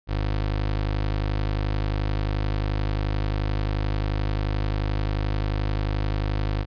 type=tone; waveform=25% pulse; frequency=51.4 Hz; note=G#1; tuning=17 cents flat; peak=-19 dBFS; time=0.07-6.66 s; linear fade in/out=50 ms; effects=resampled to 11025 Hz